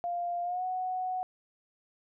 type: tone with pitch glide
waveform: sine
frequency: 698.5 to 740 Hz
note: F5 to F#5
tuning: 0 to 0 cents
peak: -30 dBFS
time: 0.04-1.23 s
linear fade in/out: 0 ms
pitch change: +100 cents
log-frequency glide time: 0.43-0.64 s
effects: none